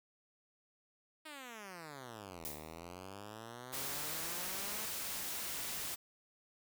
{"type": "exponential two-way sweep", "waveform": "5% pulse", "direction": "down then up", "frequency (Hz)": [318.7, 73.42, 220.6], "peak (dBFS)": -36, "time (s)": [1.25, 4.86], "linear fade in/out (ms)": 10, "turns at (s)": 2.51}
{"type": "noise with exponential decay", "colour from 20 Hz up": "blue", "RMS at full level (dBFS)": -40, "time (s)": [2.45, 2.8], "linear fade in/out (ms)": 0, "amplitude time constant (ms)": 75}
{"type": "noise", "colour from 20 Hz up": "white", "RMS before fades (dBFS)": -41, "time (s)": [3.72, 5.96], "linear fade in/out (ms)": 20}
{"effects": []}